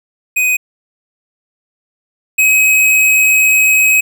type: tone pair in turn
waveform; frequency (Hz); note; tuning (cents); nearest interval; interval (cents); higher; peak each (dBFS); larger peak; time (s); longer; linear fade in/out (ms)
square; 2500 / 2541; D#7 / D#7; +8 / +36; unison; 28; second; -11 / -8; second; 0.36-0.57 / 2.38-4.01; second; 10
effects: none